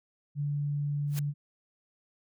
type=tone; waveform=sine; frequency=144.9 Hz; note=D3; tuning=23 cents flat; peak=-28 dBFS; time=0.35-1.34 s; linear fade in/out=50 ms
type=noise with exponential growth; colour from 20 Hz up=white; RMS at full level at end=-35 dBFS; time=1.07-1.19 s; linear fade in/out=1 ms; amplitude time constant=24 ms
effects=none